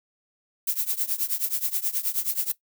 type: noise with tremolo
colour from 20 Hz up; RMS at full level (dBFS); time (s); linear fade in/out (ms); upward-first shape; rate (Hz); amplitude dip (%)
violet; -23; 0.67-2.52; 5; triangle; 9.4; 95
effects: noise-tail reverb RT60 0.1 s tail -17 dB re dry